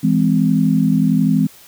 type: chord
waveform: sine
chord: E augmented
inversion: none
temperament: just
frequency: 164.81 / 206 / 257.5 Hz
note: E3 / G#3 / B#3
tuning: 0 / -14 / -28 cents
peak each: -16 dBFS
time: 0.03-1.47 s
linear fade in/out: 10 ms
effects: white hiss -44 dBFS RMS until 1.67 s